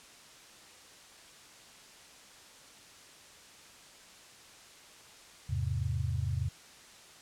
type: chord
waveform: sine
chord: E augmented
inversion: none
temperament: equal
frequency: 82.41 / 103.83 / 130.81 Hz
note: E2 / G#2 / B#2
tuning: 0 / 0 / 0 cents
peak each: -34 dBFS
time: 5.49-6.49 s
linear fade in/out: 10 ms
effects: white hiss -54 dBFS RMS until 7.21 s + low-pass 8000 Hz 12 dB/octave